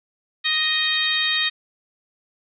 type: harmonic tone with a mistuned harmonic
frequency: 622.3 Hz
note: D#5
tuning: in tune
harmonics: 2 / 3 / 4 / 5 / 6 / 7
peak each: -34 / -24 / -27 / -27 / -23 / -30 dBFS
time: 0.44-1.5 s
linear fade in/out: 20 ms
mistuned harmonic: 5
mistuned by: +29 cents
effects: none